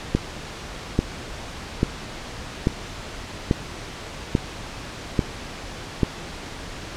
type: click train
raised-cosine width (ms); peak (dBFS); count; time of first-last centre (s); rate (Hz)
3; -4; 8; 0.15-6.032; 1.19
effects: pink hiss -35 dBFS RMS until 6.96 s + low-pass 6000 Hz 12 dB/octave